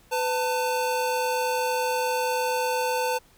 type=tone pair together; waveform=square; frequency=502 / 893.9 Hz; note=B4 / A5; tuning=+28 / +27 cents; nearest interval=minor seventh; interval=999 cents; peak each=-27 dBFS; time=0.11-3.19 s; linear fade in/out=20 ms; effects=pink hiss -58 dBFS RMS until 3.37 s